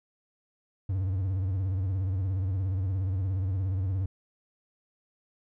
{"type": "tone with vibrato", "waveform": "triangle", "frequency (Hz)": 94.6, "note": "F#2", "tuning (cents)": 39, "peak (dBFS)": -24, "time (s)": [0.89, 4.06], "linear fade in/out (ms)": 5, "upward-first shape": "sine", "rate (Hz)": 17, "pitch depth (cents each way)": 99, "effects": []}